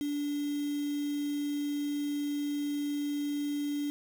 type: tone with quantisation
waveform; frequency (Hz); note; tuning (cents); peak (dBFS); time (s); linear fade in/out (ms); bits
sine; 290.3; D4; -20; -30; 0.01-3.9; 0; 7
effects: none